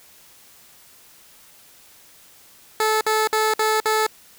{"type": "tone bursts", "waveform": "15% pulse", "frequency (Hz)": 434.6, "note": "A4", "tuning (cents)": -21, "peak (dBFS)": -11, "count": 5, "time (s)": [2.8, 4.066], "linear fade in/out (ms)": 2, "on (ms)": 210, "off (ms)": 54, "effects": ["white hiss -50 dBFS RMS until 4.38 s"]}